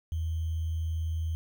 sine tone with sample-and-hold, 81.1 Hz, E2, 28 cents flat, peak -28 dBFS, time 0.12-1.35 s, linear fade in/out 0 ms, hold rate 3150 Hz, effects none

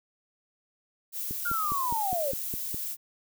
violet noise, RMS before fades -34 dBFS, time 1.12-2.97 s, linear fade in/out 50 ms
click train, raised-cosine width 3 ms, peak -24 dBFS, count 8, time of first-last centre 1.31-2.744 s, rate 4.88 Hz
sine linear sweep, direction down, 1442 to 521 Hz, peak -27 dBFS, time 1.45-2.32 s, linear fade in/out 10 ms
effects none

